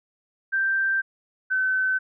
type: tone pair in turn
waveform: sine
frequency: 1569 / 1524.3 Hz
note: G6 / G6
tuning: +1 / -49 cents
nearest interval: minor second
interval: 50 cents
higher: first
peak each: -20 dBFS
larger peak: neither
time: 0.52-1.02 / 1.5-1.99 s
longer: first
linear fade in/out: 20 ms
effects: none